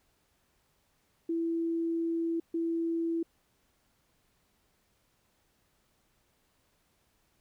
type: tone bursts at uneven times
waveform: sine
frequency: 332.1 Hz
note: E4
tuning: 13 cents sharp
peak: -28 dBFS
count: 2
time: 1.29-2.4 / 2.54-3.23 s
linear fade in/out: 5 ms
effects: pink hiss -72 dBFS RMS until 7.4 s